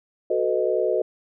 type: chord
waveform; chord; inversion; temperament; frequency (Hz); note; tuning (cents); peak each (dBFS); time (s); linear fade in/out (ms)
sine; B dominant seventh; second; equal with one note detuned; 370 / 440 / 501.9 / 622.3; F#4 / A4 / B4 / D#5; 0 / 0 / +28 / 0; -25; 0.3-1.02; 5
effects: none